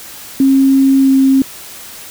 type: tone with pitch glide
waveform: sine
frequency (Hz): 270 to 268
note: C#4 to C4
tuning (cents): -45 to +42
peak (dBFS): -6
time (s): 0.4-1.42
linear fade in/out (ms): 2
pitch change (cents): -13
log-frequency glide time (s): 1.01-1.1
effects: white hiss -32 dBFS RMS until 2.1 s